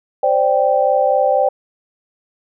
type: chord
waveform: sine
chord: C suspended second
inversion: none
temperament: equal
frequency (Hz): 523.3 / 587.3 / 784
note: C5 / D5 / G5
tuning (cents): 0 / 0 / 0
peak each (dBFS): -16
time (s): 0.23-1.49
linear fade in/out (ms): 5
effects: none